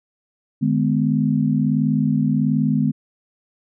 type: tone cluster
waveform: sine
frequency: 152.3 / 211 / 252.4 Hz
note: D#3 / G#3 / B3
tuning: -37 / +28 / +38 cents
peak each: -20 dBFS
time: 0.61-2.92 s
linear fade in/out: 20 ms
effects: none